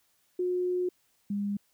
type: tone pair in turn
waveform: sine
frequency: 361 / 202.6 Hz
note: F#4 / G#3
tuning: -43 / -43 cents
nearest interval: minor seventh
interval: 1000 cents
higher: first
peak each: -26 / -28 dBFS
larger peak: first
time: 0.39-0.89 / 1.3-1.57 s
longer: first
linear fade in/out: 5 ms
effects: white hiss -70 dBFS RMS until 1.73 s